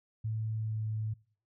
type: tone with pitch glide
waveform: sine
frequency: 110 to 108.86 Hz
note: A2 to A2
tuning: 0 to -18 cents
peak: -31 dBFS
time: 0.24-1.14 s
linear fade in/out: 10 ms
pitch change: -18 cents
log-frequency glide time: 0.55-0.84 s
effects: noise-tail reverb RT60 0.5 s tail -24 dB re dry